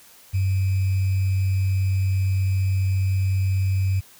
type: tone with sample-and-hold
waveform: sine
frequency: 95.4 Hz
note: G2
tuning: 47 cents flat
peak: -18 dBFS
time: 0.33-4.01 s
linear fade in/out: 20 ms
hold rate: 2450 Hz
effects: white hiss -50 dBFS RMS until 4.19 s